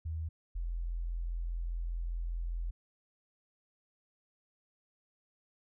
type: tone pair in turn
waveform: sine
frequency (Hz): 80.2 / 42.48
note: E2 / F1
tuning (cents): -47 / -47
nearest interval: major seventh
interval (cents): 1100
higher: first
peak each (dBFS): -34 / -33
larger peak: second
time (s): 0.05-0.29 / 0.55-2.71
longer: second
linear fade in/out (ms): 10
effects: none